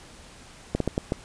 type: slowing click train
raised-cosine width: 2 ms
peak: -10 dBFS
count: 5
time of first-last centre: 0.75-1.121 s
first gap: 53 ms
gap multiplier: 1.39
effects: pink hiss -48 dBFS RMS until 1.24 s + resampled to 22050 Hz